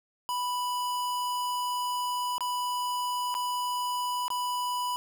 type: tone with dropouts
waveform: square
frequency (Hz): 987.8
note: B5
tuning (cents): 0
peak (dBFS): -29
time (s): 0.29-4.96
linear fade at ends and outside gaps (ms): 0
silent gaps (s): 2.381-2.407 / 3.342-3.35 / 4.281-4.303
effects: none